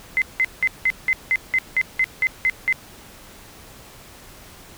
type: tone bursts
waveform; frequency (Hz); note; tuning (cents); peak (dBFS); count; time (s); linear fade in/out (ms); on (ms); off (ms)
sine; 2056; C7; -31; -15; 12; 0.17-2.726; 0; 48; 180
effects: pink hiss -44 dBFS RMS until 4.77 s